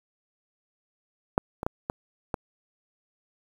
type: clicks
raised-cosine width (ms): 1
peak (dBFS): -6 / -17 / -11 / -14 / -13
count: 5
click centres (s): 1.379 / 1.631 / 1.665 / 1.899 / 2.342
effects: 7-bit